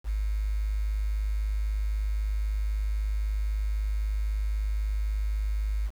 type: tone with quantisation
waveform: sine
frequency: 51.91 Hz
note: G#1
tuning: in tune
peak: -25 dBFS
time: 0.04-5.91 s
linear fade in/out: 50 ms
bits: 8
effects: none